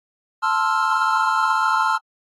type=chord; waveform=triangle; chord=F major seventh; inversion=first; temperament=equal; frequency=880 / 1046.5 / 1318.5 / 1396.9 Hz; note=A5 / C6 / E6 / F6; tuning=0 / 0 / 0 / 0 cents; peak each=-21 dBFS; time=0.42-1.98 s; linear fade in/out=20 ms; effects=AAC 32 kbps

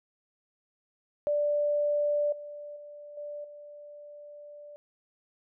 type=tone with level steps; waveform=sine; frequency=587.3 Hz; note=D5; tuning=in tune; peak=-24 / -39 / -43 / -36 / -44 dBFS; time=1.27-4.76 s; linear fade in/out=0 ms; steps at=2.32 / 2.76 / 3.17 / 3.44 s; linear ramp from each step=5 ms; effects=none

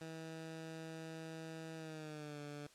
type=tone with pitch glide; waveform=15% pulse; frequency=161.3 to 146.21 Hz; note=E3 to D3; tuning=-37 to -7 cents; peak=-40 dBFS; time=0.01-2.67 s; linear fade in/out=2 ms; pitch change=-170 cents; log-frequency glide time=1.76-2.4 s; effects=white hiss -65 dBFS RMS until 2.74 s + low-pass 8000 Hz 12 dB/octave

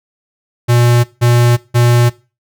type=tone bursts; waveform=square; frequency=120.2 Hz; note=B2; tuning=46 cents flat; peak=-8 dBFS; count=3; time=0.68-2.1 s; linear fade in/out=20 ms; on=360 ms; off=170 ms; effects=noise-tail reverb RT60 0.3 s tail -19 dB re dry

